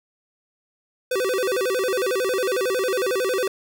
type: tone with vibrato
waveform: square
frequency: 440 Hz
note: A4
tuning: in tune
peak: -21 dBFS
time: 1.11-3.48 s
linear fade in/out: 5 ms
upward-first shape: square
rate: 11 Hz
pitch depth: 240 cents each way
effects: none